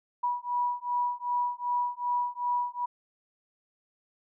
sine beating tone pair, 973 / 975.6 Hz, B5 / B5, -26 / -21 cents, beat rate 2.6 Hz, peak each -30 / -30 dBFS, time 0.23-2.86 s, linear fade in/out 10 ms, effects none

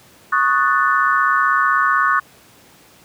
sine chord, D# half-diminished seventh, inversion third, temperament equal, 1108.7 / 1244.5 / 1480 / 1760 Hz, C#6 / D#6 / F#6 / A6, 0 / 0 / 0 / 0 cents, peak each -17 / -19 / -18 / -22 dBFS, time 0.32-2.2 s, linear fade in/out 10 ms, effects pink hiss -48 dBFS RMS until 3.04 s + high-pass 100 Hz 12 dB/octave

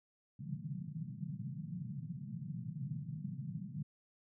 pink band-pass noise, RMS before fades -43 dBFS, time 0.39-3.83 s, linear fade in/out 10 ms, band 130 to 190 Hz, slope 48 dB/octave, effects none

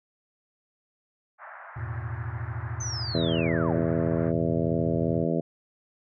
white band-pass noise, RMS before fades -44 dBFS, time 1.38-4.33 s, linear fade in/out 50 ms, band 640 to 1800 Hz, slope 48 dB/octave
triangle chord, E suspended fourth, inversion none, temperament equal with one note detuned, 83.65 / 110 / 123.47 Hz, E2 / A2 / B2, +26 / 0 / 0 cents, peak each -35 / -32 / -33 dBFS, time 1.76-5.25 s, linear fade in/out 10 ms
sine linear sweep, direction down, 6272 to 138.59 Hz, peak -32 dBFS, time 2.8-3.82 s, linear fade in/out 10 ms
harmonic tone, 82.41 Hz, E2, in tune, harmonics 2 / 3 / 4 / 5 / 6 / 7 / 8, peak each -28 / -30 / -31 / -32 / -33 / -33 / -34 dBFS, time 3.14-5.41 s, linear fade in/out 10 ms
effects none

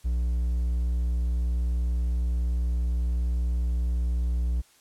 triangle tone with hard clipping, 60.6 Hz, B1, 32 cents flat, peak -24 dBFS, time 0.04-4.62 s, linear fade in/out 20 ms, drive 6 dB, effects white hiss -59 dBFS RMS until 4.8 s + low-pass 11000 Hz 12 dB/octave

